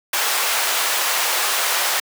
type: high-pass noise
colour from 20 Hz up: pink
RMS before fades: -20 dBFS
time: 0.13-2 s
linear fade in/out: 5 ms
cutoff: 770 Hz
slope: 12 dB/octave
effects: high-pass 400 Hz 12 dB/octave